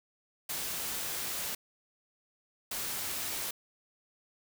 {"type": "noise bursts at uneven times", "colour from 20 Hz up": "white", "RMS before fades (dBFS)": -36, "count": 2, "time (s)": [[0.49, 1.55], [2.71, 3.51]], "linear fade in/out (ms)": 5, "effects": []}